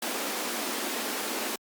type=high-pass noise; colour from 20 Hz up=pink; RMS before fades=-32 dBFS; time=0.02-1.56 s; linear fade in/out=5 ms; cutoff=210 Hz; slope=96 dB/octave; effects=Opus 48 kbps